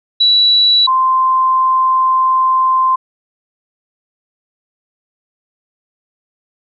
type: tone pair in turn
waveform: sine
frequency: 3932 / 1041.5 Hz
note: B7 / C6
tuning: -8 / -8 cents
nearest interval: octave + major seventh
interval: 2300 cents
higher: first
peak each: -7 / -9 dBFS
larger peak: first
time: 0.2-0.87 / 0.87-2.96 s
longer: second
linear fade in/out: 10 ms
effects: none